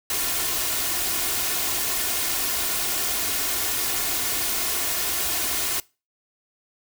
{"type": "noise with comb filter", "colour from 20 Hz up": "white", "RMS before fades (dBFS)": -25, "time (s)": [0.1, 5.8], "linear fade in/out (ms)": 2, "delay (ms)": 2.8, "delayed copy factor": 0.5, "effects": ["noise-tail reverb RT60 0.3 s tail -23 dB re dry"]}